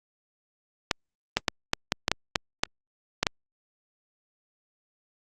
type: clicks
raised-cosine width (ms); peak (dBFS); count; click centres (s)
0.2; -4; 11; 0.912 / 1.37 / 1.482 / 1.734 / 1.921 / 2.081 / 2.116 / 2.358 / 2.635 / 3.23 / 3.268
effects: Opus 48 kbps